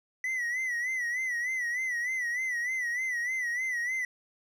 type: tone with vibrato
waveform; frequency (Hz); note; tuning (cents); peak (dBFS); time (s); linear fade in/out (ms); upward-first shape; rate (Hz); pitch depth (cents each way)
triangle; 1975.5; B6; 0; -27; 0.24-4.05; 2; sine; 3.3; 91
effects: none